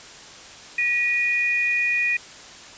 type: tone pair together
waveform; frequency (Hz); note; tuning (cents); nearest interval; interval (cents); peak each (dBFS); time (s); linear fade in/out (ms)
sine; 1913.2 / 2457; A#6 / D#7; +44 / -22; major third; 434; -25 / -20; 0.78-2.17; 5
effects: white hiss -42 dBFS RMS until 2.77 s + resampled to 16000 Hz